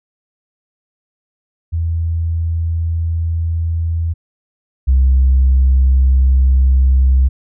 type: tone pair in turn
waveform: sine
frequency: 82.7 / 65.64 Hz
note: E2 / C2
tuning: +6 / +6 cents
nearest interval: major third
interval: 400 cents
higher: first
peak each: -14 / -6 dBFS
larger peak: second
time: 1.72-4.14 / 4.87-7.29 s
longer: neither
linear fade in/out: 20 ms
effects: tanh soft clip ceiling -5 dBFS